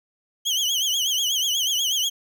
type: tone with vibrato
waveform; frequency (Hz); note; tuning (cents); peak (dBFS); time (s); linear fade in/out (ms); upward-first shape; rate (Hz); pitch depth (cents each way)
30% pulse; 3124; G7; -7; -18; 0.45-2.1; 20; triangle; 8.2; 140
effects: none